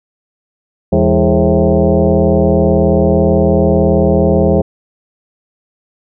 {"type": "tone with frequency modulation", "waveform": "sine", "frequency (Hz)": 165.4, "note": "E3", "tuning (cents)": 6, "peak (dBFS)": -7, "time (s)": [0.92, 4.62], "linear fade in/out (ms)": 10, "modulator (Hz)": 123, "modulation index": 3.9, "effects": []}